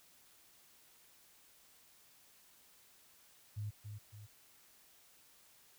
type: tone with echo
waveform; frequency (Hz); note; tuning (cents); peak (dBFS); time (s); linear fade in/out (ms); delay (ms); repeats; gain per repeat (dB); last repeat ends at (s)
sine; 104.8; G#2; +16; -38; 3.56-3.71; 20; 280; 2; -6; 4.27
effects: white hiss -65 dBFS RMS until 5.78 s